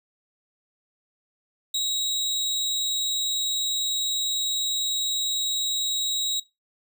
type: tone with amplitude modulation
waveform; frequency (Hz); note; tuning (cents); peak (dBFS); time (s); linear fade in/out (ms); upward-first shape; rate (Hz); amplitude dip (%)
30% pulse; 3820; A#7; +42; -19; 1.74-6.4; 5; sine; 229; 40
effects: noise-tail reverb RT60 0.2 s tail -18 dB re dry